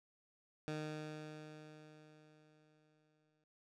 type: tone with exponential decay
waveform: 15% pulse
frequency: 153.5 Hz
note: D#3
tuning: 23 cents flat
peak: -33 dBFS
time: 0.68-3.44 s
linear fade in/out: 0 ms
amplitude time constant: 600 ms
effects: low-pass 6000 Hz 12 dB/octave